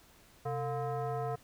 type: tone with frequency modulation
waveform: sine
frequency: 130 Hz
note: C3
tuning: 11 cents flat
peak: -32 dBFS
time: 0.45-1.36 s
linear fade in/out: 10 ms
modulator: 580 Hz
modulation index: 1.4
effects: pink hiss -61 dBFS RMS until 1.43 s